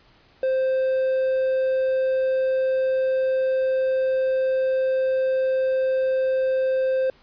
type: tone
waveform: triangle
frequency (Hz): 523.3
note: C5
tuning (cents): 0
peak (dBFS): -17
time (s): 0.43-7.1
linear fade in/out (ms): 2
effects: pink hiss -56 dBFS RMS until 7.22 s + resampled to 11025 Hz